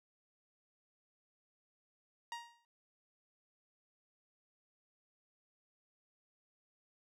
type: tone with exponential decay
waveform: sawtooth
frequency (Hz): 940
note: A#5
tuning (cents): +14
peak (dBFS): -35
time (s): 2.32-2.65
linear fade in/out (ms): 1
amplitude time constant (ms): 71
effects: low-pass 7000 Hz 12 dB/octave